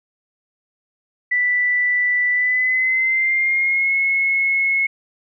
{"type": "tone with pitch glide", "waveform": "sine", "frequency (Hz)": [1975.5, 2179], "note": ["B6", "C#7"], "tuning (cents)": [0, -30], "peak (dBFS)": -15, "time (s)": [1.31, 4.87], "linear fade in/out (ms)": 10, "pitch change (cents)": 170, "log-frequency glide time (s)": [2.31, 3.94], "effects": []}